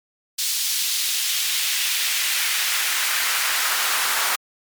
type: noise with high-pass filter sweep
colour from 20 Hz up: pink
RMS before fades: -22 dBFS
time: 0.38-4.36 s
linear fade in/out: 10 ms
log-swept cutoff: 4300 to 1100 Hz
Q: 1.2
effects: MP3 96 kbps